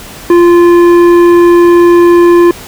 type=tone with tanh clipping; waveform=triangle; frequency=346.5 Hz; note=F4; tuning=14 cents flat; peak=-3 dBFS; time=0.3-2.51 s; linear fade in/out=2 ms; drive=15 dB; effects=pink hiss -28 dBFS RMS until 2.67 s